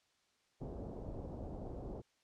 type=low-pass noise; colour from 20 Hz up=pink; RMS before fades=-45 dBFS; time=0.6-2.02 s; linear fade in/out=20 ms; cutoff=690 Hz; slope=24 dB/octave; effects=white hiss -75 dBFS RMS until 2.23 s + low-pass 6000 Hz 12 dB/octave